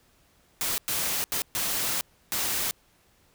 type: noise bursts at uneven times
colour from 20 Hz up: white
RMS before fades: -28 dBFS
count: 5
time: 0.61-0.78 / 0.88-1.24 / 1.32-1.42 / 1.55-2.01 / 2.32-2.71 s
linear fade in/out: 0 ms
effects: pink hiss -63 dBFS RMS until 3.34 s